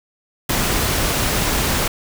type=noise; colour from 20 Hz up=pink; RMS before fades=-19 dBFS; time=0.49-1.88 s; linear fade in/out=5 ms; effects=none